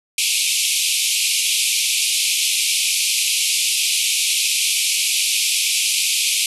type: band-pass noise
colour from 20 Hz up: pink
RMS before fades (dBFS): -19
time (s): 0.18-6.46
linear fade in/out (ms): 2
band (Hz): 2300 to 12000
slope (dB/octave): 96
effects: none